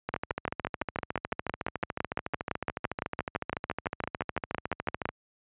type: two click trains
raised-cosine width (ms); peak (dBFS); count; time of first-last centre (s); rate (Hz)
0.5; -16 / -13; 70 / 30; 0.09-5.09 / 0.14-5.055; 13.8 / 5.9
effects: high-pass 60 Hz 12 dB/octave + resampled to 8000 Hz